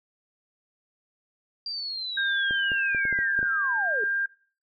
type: linear sweep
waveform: sine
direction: down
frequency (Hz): 4762 to 392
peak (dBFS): -30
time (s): 1.66-4.04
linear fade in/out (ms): 2
type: tone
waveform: sine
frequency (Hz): 1598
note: G6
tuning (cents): +33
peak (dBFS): -24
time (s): 2.17-4.26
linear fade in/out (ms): 5
type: clicks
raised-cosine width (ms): 2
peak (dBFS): -24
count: 8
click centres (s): 2.509 / 2.718 / 2.948 / 3.053 / 3.127 / 3.189 / 3.391 / 3.429
effects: noise-tail reverb RT60 0.4 s tail -18 dB re dry